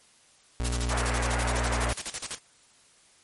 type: tone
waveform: 35% pulse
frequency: 59.9 Hz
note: A#1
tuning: 48 cents sharp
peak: -25 dBFS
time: 0.6-1.93 s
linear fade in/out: 0 ms
type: noise with tremolo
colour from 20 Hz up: white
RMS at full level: -32 dBFS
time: 0.64-2.39 s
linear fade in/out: 10 ms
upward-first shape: square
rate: 12 Hz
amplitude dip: 80%
type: band-pass noise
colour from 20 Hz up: pink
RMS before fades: -32 dBFS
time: 0.9-1.93 s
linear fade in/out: 5 ms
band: 470 to 2200 Hz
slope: 24 dB/octave
effects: white hiss -59 dBFS RMS until 3.23 s + MP3 48 kbps